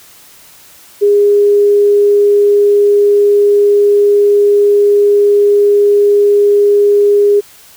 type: tone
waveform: sine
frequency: 409 Hz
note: G#4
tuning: 26 cents flat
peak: -5 dBFS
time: 1.01-7.41 s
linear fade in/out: 20 ms
effects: white hiss -40 dBFS RMS until 7.76 s